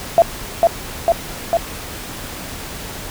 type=tone with echo; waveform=sine; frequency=675 Hz; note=E5; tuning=41 cents sharp; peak=-5 dBFS; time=0.18-0.22 s; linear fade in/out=0 ms; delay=450 ms; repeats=3; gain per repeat=-2 dB; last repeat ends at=1.57 s; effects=pink hiss -30 dBFS RMS until 3.1 s